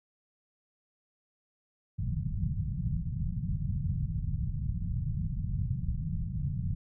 white low-pass noise, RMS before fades -32 dBFS, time 1.98-6.75 s, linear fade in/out 10 ms, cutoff 170 Hz, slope 48 dB/octave, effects none

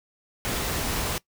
pink noise, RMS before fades -28 dBFS, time 0.45-1.18 s, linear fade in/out 0 ms, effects noise-tail reverb RT60 0.1 s tail -21 dB re dry

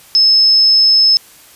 sine tone, 5210 Hz, E8, 21 cents flat, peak -6 dBFS, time 0.15-1.17 s, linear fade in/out 0 ms, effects white hiss -42 dBFS RMS until 1.55 s + resampled to 32000 Hz

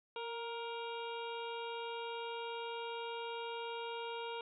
harmonic tone with a mistuned harmonic, 468.7 Hz, A#4, 9 cents sharp, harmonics 1 / 2 / 3 / 5 / 6 / 7 / 8, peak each -43 / -44 / -51 / -52 / -51 / -54 / -55 dBFS, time 0.16-4.41 s, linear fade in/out 2 ms, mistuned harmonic 1, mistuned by -22 cents, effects none

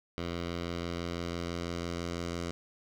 10% pulse tone with low-pass filter sweep, 86 Hz, F2, 26 cents flat, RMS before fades -36 dBFS, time 0.18-2.51 s, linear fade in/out 0 ms, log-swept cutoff 4100 to 6400 Hz, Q 1.4, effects 9-bit

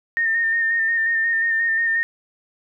sine tone with vibrato, 1824 Hz, A#6, 38 cents flat, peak -17 dBFS, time 0.17-2.03 s, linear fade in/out 0 ms, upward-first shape square, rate 5.6 Hz, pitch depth 23 cents each way, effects none

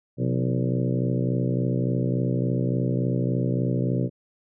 harmonic tone with a mistuned harmonic, 63.5 Hz, B1, 49 cents sharp, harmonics 2 / 3 / 4 / 5 / 6 / 7 / 8 / 9, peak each -24 / -28 / -30 / -32 / -34 / -35 / -36 / -37 dBFS, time 0.17-4.1 s, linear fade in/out 50 ms, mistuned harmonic 3, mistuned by -100 cents, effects none

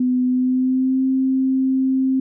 sine tone with pitch glide, 251.7 to 263.3 Hz, B3 to C4, +33 to +11 cents, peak -15 dBFS, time 0-2.2 s, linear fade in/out 5 ms, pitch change +78 cents, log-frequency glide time 0.25-1.04 s, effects none

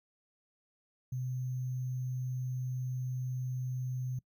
sine tone with sample-and-hold, 127 Hz, B2, 49 cents sharp, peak -33 dBFS, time 1.12-4.19 s, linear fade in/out 5 ms, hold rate 6300 Hz, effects noise-tail reverb RT60 0.1 s tail -22 dB re dry

